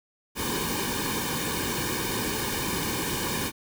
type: noise with comb filter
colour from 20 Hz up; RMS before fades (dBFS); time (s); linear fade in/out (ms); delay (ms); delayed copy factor
pink; -29; 0.35-3.52; 50; 1.5; -0.9
effects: none